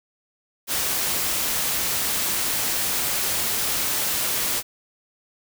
white noise, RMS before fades -24 dBFS, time 0.67-4.63 s, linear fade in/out 50 ms, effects none

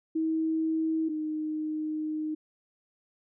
sine tone pair in turn, 320 / 309.1 Hz, D#4 / D#4, +49 / -11 cents, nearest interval minor second, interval 60 cents, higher first, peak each -25 / -29 dBFS, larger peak first, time 0.15-1.09 / 1.09-2.35 s, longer second, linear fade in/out 10 ms, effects none

